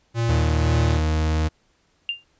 square tone with tremolo, 116.1 Hz, A#2, 7 cents flat, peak -20 dBFS, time 0.14-1.01 s, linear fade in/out 50 ms, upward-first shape sine, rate 1.9 Hz, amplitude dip 45%
40% pulse tone, 78.2 Hz, D#2, 9 cents sharp, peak -18 dBFS, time 0.28-1.49 s, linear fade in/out 20 ms
sine tone with exponential decay, 2794 Hz, F7, in tune, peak -19 dBFS, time 2.09-2.24 s, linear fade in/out 1 ms, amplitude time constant 31 ms
effects pink hiss -64 dBFS RMS until 2.39 s + resampled to 16000 Hz

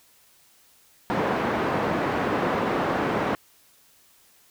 pink band-pass noise, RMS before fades -25 dBFS, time 1.1-3.35 s, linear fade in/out 0 ms, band 210 to 1400 Hz, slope 12 dB/octave, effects white hiss -58 dBFS RMS until 4.5 s

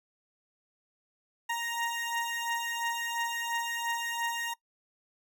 20% pulse beating tone pair, 932.3 / 935.2 Hz, A#5 / A#5, 0 / +5 cents, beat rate 2.9 Hz, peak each -31 / -28 dBFS, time 1.49-4.54 s, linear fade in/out 10 ms, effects noise-tail reverb RT60 0.1 s tail -21 dB re dry

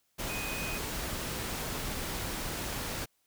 sine tone in noise, 2500 Hz, D#7, 8 cents sharp, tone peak -38 dBFS, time 0.28-0.79 s, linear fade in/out 20 ms, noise pink, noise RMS -36 dBFS, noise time 0.18-3.06 s, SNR -5 dB, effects white hiss -74 dBFS RMS until 3.26 s

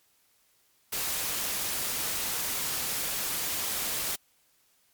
white noise, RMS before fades -31 dBFS, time 0.92-4.16 s, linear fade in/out 10 ms, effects white hiss -67 dBFS RMS until 4.93 s + MP3 96 kbps

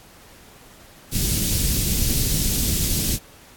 pink band-stop noise, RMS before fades -21 dBFS, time 1.11-3.19 s, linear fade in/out 50 ms, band 220 to 4600 Hz, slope 12 dB/octave, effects pink hiss -48 dBFS RMS until 3.56 s + AAC 64 kbps

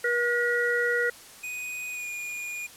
harmonic tone, 480 Hz, B4, 49 cents flat, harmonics 1 / 3 / 4, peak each -27 / -27 / -27 dBFS, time 0.04-1.1 s, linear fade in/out 5 ms
square tone with pitch glide, 2489 to 2436 Hz, D#7 to D#7, 0 to -37 cents, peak -33 dBFS, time 1.43-2.67 s, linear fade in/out 10 ms, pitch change -37 cents, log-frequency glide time 1.9-2.08 s
effects white hiss -48 dBFS RMS until 2.76 s + low-pass 12000 Hz 12 dB/octave

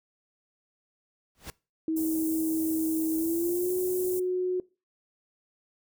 pink noise with exponential growth, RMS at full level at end -35 dBFS, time 1.35-1.5 s, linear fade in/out 0 ms, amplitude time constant 32 ms
sine tone with pitch glide, 320 to 365.5 Hz, D#4 to F#4, +49 to -21 cents, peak -25 dBFS, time 1.88-4.6 s, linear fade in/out 2 ms, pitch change +230 cents, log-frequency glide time 3.15-3.73 s
white band-stop noise, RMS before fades -37 dBFS, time 1.96-4.2 s, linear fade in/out 10 ms, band 610 to 7900 Hz, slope 24 dB/octave
effects noise-tail reverb RT60 0.3 s tail -22 dB re dry

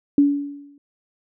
sine tone with exponential decay, 285.2 Hz, C#4, 49 cents sharp, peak -9 dBFS, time 0.18-0.78 s, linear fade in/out 2 ms, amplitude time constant 130 ms, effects none

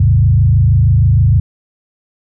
sine tone with frequency modulation, 103.83 Hz, G#2, in tune, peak -6 dBFS, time 0-1.4 s, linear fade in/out 5 ms, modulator 26.4 Hz, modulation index 1.3, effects none

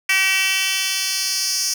10% pulse tone with high-pass filter sweep, 382.6 Hz, G4, 42 cents flat, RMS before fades -20 dBFS, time 0.09-1.74 s, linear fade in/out 5 ms, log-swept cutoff 2300 to 5500 Hz, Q 2.6, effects none

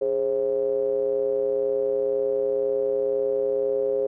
triangle ring-modulated tone, 61 Hz, B1, 21 cents flat, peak -16 dBFS, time 0.01-4.07 s, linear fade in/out 10 ms, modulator 473 Hz, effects none

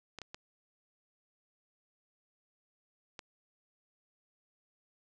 clicks, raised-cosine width 0.2 ms, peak -26 dBFS, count 4, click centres 0.187 / 0.217 / 0.345 / 3.192 s, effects resampled to 22050 Hz + 11-bit

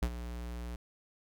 square tone with ADSR envelope, 59.6 Hz, A#1, 39 cents sharp, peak -27 dBFS, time 0.02-0.76 s, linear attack 8 ms, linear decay 62 ms, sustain -12 dB, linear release 4 ms, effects none

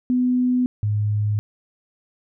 sine tone pair in turn, 250 / 104.89 Hz, B3 / G#2, +21 / +18 cents, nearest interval octave + minor third, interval 1503 cents, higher first, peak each -16 / -18 dBFS, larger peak first, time 0.1-0.66 / 0.83-1.39 s, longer neither, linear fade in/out 0 ms, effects none

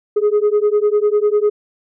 sine beating tone pair, 412.7 / 422.7 Hz, G#4 / G#4, -11 / +31 cents, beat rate 10 Hz, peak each -13 dBFS, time 0.16-1.5 s, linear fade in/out 10 ms, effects tanh soft clip ceiling -9 dBFS

